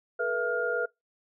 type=tone cluster; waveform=sine; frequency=435.2 / 483.6 / 667 / 1414 Hz; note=A4 / B4 / E5 / F6; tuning=-19 / -36 / +20 / +21 cents; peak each=-34 / -30 / -34 / -30 dBFS; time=0.19-0.86 s; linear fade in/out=10 ms; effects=noise-tail reverb RT60 0.2 s tail -25 dB re dry